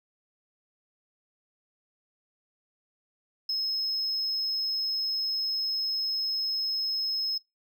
triangle tone, 5170 Hz, E8, 34 cents flat, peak -24 dBFS, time 3.49-7.38 s, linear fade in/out 5 ms, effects noise-tail reverb RT60 0.2 s tail -26 dB re dry + tanh soft clip ceiling -22 dBFS

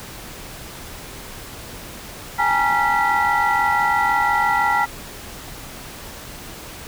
sine tone cluster, 811 / 857 / 941 / 1375 / 1963 Hz, G#5 / A5 / A#5 / F6 / B6, -41 / -46 / +16 / -27 / -11 cents, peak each -21 dBFS, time 2.38-4.86 s, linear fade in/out 20 ms, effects tanh soft clip ceiling -9 dBFS + pink hiss -36 dBFS RMS until 6.87 s

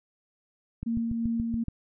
click train, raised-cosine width 5 ms, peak -21 dBFS, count 7, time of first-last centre 0.83-1.683 s, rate 7.03 Hz
sine tone with tremolo, 230.4 Hz, A#3, 20 cents flat, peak -25 dBFS, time 0.86-1.64 s, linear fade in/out 10 ms, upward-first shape sine, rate 2.8 Hz, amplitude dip 25%
effects none

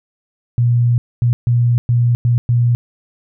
sine tone bursts at uneven times, 120 Hz, B2, 49 cents flat, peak -10 dBFS, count 6, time 0.58-0.98 / 1.22-1.33 / 1.47-1.78 / 1.89-2.15 / 2.25-2.38 / 2.49-2.75 s, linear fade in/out 0 ms, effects none

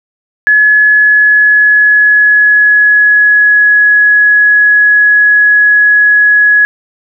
sine tone with pitch glide, 1700 to 1681.4 Hz, G#6 to G#6, +40 to +21 cents, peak -3 dBFS, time 0.47-6.65 s, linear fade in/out 0 ms, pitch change -19 cents, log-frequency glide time 0.84-3.69 s, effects none

